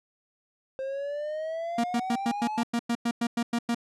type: exponential sweep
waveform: triangle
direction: up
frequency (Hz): 527 to 880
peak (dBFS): -28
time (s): 0.79-2.62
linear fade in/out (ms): 0
type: tone bursts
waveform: 45% pulse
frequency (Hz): 235.3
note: A#3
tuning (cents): +16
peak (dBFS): -24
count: 13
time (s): 1.78-3.747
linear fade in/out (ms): 5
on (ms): 59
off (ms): 100
effects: low-pass 9000 Hz 12 dB/octave